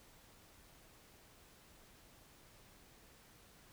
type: silence
effects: pink hiss -63 dBFS RMS until 3.72 s